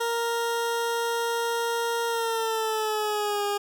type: tone with pitch glide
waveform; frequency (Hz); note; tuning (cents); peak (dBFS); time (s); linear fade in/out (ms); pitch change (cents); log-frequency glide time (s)
20% pulse; 466.2 to 408.2; A#4 to G#4; 0 to -30; -20; 0-3.58; 10; -230; 2.07-3.45
effects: none